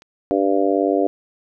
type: click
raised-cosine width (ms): 0.2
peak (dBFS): -27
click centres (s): 0.021
type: harmonic tone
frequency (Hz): 98.2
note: G2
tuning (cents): +4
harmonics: 3 / 4 / 5 / 6 / 7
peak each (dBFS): -20 / -21 / -22 / -23 / -23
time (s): 0.31-1.07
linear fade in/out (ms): 0
effects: none